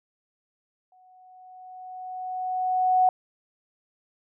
sine tone with exponential growth, 740 Hz, F#5, in tune, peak -15 dBFS, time 0.92-3.09 s, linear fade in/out 2 ms, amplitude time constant 470 ms, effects none

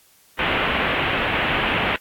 white low-pass noise, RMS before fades -22 dBFS, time 0.39-1.96 s, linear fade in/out 0 ms, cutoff 3000 Hz, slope 48 dB/octave, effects white hiss -55 dBFS RMS until 2 s + AAC 64 kbps

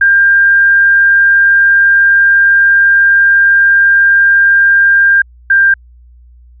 sine tone pair in turn, 1597 / 1588.5 Hz, G6 / G6, +32 / +23 cents, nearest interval unison, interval 9 cents, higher first, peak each -4 dBFS, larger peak neither, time 0.01-5.22 / 5.5-5.74 s, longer first, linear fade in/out 5 ms, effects added 60 Hz sine -37 dBFS peak until 6.6 s

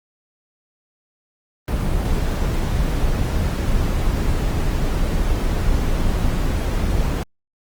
brown noise, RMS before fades -19 dBFS, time 1.68-7.23 s, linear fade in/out 0 ms, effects Opus 24 kbps

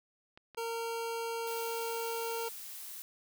clicks, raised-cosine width 0.3 ms, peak -36 / -36 dBFS, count 2, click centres 0.375 / 0.547 s
25% pulse tone, 460 Hz, A#4, 23 cents flat, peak -31 dBFS, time 0.57-2.49 s, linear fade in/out 10 ms
blue noise, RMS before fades -45 dBFS, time 1.47-3.02 s, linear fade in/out 0 ms
effects none

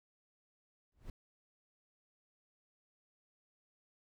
brown noise with exponential growth, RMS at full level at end -43 dBFS, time 0.92-1.1 s, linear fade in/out 2 ms, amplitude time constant 38 ms, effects none

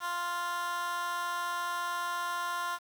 15% pulse tone with high-pass filter, 349.2 Hz, F4, in tune, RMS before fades -34 dBFS, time 0-2.79 s, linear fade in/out 50 ms, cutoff 1100 Hz, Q 2.4, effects 9-bit

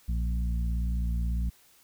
harmonic tone with a mistuned harmonic, 58.27 Hz, A#1, in tune, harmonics 1 / 2 / 3 / 4, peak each -26 / -40 / -37 / -45 dBFS, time 0.08-1.5 s, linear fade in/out 10 ms, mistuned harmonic 1, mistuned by +54 cents, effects white hiss -60 dBFS RMS until 1.83 s

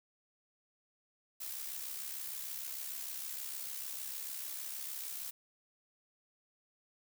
blue noise with amplitude modulation, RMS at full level -40 dBFS, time 1.4-5.31 s, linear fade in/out 10 ms, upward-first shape sine, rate 66.6 Hz, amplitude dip 50%, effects none

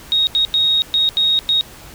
sine tone bursts at uneven times, 3755 Hz, A#7, 12 cents sharp, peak -12 dBFS, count 6, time 0.12-0.27 / 0.35-0.45 / 0.54-0.82 / 0.94-1.09 / 1.17-1.39 / 1.49-1.61 s, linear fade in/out 0 ms, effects pink hiss -39 dBFS RMS until 1.94 s

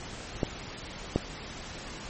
clicks, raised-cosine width 2 ms, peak -11 / -10 dBFS, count 2, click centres 0.432 / 1.16 s, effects pink hiss -41 dBFS RMS until 2.09 s + MP3 32 kbps

